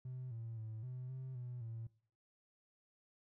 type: tone with pitch steps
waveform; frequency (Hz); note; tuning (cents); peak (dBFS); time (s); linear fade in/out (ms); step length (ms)
triangle; 127.7 / 114.3 / 110.1 / 126.7 / 130.6 / 123.3 / 113.8; C3 / A#2 / A2 / B2 / C3 / B2 / A#2; -42 / -34 / +2 / +45 / -3 / -2 / -41; -40; 0.05-1.87; 5; 260
effects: noise-tail reverb RT60 0.5 s tail -23 dB re dry + tanh soft clip ceiling -39 dBFS